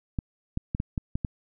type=clicks; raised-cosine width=5 ms; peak=-15 dBFS; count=7; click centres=0.188 / 0.574 / 0.749 / 0.801 / 0.978 / 1.155 / 1.248 s; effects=none